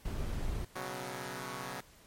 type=noise; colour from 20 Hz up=brown; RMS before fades=-35 dBFS; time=0.05-0.65 s; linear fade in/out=5 ms
type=chord; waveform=5% pulse; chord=B suspended second; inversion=none; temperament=equal; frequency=123.47 / 138.59 / 185 Hz; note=B2 / C#3 / F#3; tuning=0 / 0 / 0 cents; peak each=-32 dBFS; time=0.75-1.81 s; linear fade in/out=10 ms
effects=pink hiss -60 dBFS RMS until 2.06 s + MP3 64 kbps